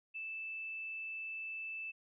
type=tone; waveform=sine; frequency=2637 Hz; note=E7; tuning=in tune; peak=-40 dBFS; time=0.14-1.92 s; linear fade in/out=20 ms; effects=none